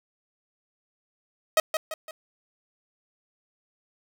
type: tone with echo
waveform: sawtooth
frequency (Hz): 632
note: D#5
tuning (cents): +27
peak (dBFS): -13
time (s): 1.57-1.6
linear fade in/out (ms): 2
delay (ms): 170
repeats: 3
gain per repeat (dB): -7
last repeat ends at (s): 2.11
effects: 9-bit